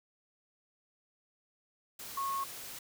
sine tone in noise, 1095 Hz, C#6, 22 cents flat, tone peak -32 dBFS, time 2.17-2.44 s, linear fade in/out 5 ms, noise white, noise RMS -45 dBFS, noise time 1.99-2.79 s, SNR +10 dB, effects none

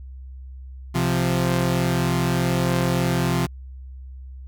sawtooth tone pair together, 130.81 / 174.14 Hz, C3 / F3, 0 / -5 cents, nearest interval perfect fourth, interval 495 cents, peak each -18 dBFS, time 0.94-3.47 s, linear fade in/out 20 ms, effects added 65 Hz sine -35 dBFS peak until 4.47 s

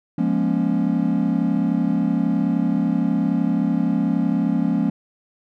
triangle chord, Bb minor seventh, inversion second, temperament equal with one note detuned, 174.61 / 207.7 / 238.3 / 277.2 Hz, F3 / Ab3 / Bb3 / Db4, 0 / 0 / +38 / 0 cents, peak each -21 dBFS, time 0.18-4.9 s, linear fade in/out 5 ms, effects none

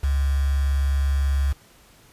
sine tone with quantisation, 69.3 Hz, C#2, in tune, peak -18 dBFS, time 0.03-1.53 s, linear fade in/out 10 ms, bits 6, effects pink hiss -53 dBFS RMS until 2.12 s + resampled to 32000 Hz

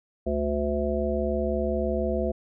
harmonic tone with a mistuned harmonic, 73 Hz, D2, 10 cents flat, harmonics 1 / 3 / 5 / 7 / 9, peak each -30 / -30 / -30 / -30 / -30 dBFS, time 0.26-2.32 s, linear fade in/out 10 ms, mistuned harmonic 1, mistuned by -74 cents, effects none

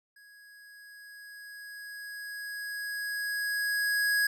square tone with level ramp, 1661.2 Hz, G#6, in tune, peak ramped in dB -54 to -24 dBFS, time 0.16-4.27 s, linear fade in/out 5 ms, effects none

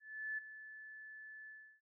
sine tone with ADSR envelope, 1738 Hz, A6, 22 cents flat, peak -37 dBFS, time 0-1.81 s, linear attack 380 ms, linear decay 11 ms, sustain -13 dB, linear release 330 ms, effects none

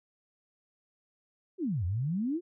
sine exponential two-way sweep, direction down then up, 405.5 to 83.2 to 366.6 Hz, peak -28 dBFS, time 1.58-2.41 s, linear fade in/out 50 ms, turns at 1.85 s, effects none

